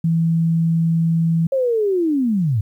sine tone, 164.81 Hz, E3, in tune, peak -14 dBFS, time 0.04-1.47 s, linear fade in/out 5 ms
sine linear sweep, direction down, 549 to 95.1 Hz, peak -15 dBFS, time 1.52-2.61 s, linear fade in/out 5 ms
effects 9-bit

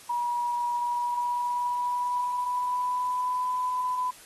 sine tone with pitch glide, 962 to 1002.3 Hz, B5 to B5, -46 to +25 cents, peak -25 dBFS, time 0.09-4.11 s, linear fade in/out 10 ms, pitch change +71 cents, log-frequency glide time 0.77-3.5 s, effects white hiss -50 dBFS RMS until 4.25 s + AAC 32 kbps

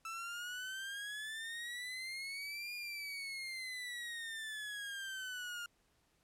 30% pulse exponential two-way sweep, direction up then down, 1318.5 to 2431 to 1406 Hz, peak -39 dBFS, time 0.05-5.66 s, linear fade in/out 2 ms, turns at 2.74 s, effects pink hiss -75 dBFS RMS until 6.23 s + low-pass 12000 Hz 12 dB/octave

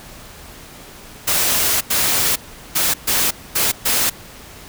white noise bursts at uneven times, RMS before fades -17 dBFS, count 6, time 1.27-1.81 / 1.9-2.36 / 2.75-2.94 / 3.07-3.31 / 3.55-3.72 / 3.85-4.1 s, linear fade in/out 10 ms, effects pink hiss -39 dBFS RMS until 4.68 s

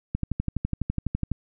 click train, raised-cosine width 5 ms, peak -13 dBFS, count 15, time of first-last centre 0.15-1.317 s, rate 12 Hz, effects none

